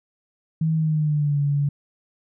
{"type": "tone with pitch glide", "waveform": "sine", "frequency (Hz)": [159.8, 143.19], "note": ["D#3", "D3"], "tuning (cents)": [47, -43], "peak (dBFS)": -18, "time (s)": [0.61, 1.69], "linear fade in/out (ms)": 5, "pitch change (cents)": -190, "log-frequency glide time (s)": [0.75, 1.39], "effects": []}